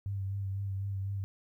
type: tone with vibrato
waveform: sine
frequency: 98 Hz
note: G2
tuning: in tune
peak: -32 dBFS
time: 0.06-1.24 s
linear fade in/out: 0 ms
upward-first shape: sine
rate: 4 Hz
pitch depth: 29 cents each way
effects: 12-bit